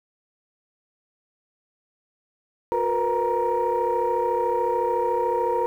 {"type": "tone cluster", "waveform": "sine", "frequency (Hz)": [362.1, 464, 497.8, 938], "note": ["F#4", "A#4", "B4", "A#5"], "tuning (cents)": [-37, -8, 14, 11], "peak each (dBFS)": [-28, -25, -25, -23], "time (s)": [2.72, 5.66], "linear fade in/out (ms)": 0, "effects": ["tanh soft clip ceiling -14 dBFS", "9-bit"]}